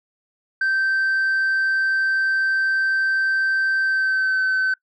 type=tone with pitch glide; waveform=sine; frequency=1557 to 1529.4 Hz; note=G6 to G6; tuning=-12 to -43 cents; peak=-15 dBFS; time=0.61-4.74 s; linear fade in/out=5 ms; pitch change=-31 cents; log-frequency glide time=3.81-4.42 s; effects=noise-tail reverb RT60 0.1 s tail -23 dB re dry + tanh soft clip ceiling -16 dBFS